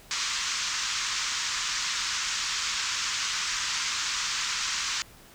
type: band-pass noise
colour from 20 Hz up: white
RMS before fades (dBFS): -30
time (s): 0.11-5.02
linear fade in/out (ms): 0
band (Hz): 1000 to 7000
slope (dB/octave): 48
effects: pink hiss -52 dBFS RMS until 5.34 s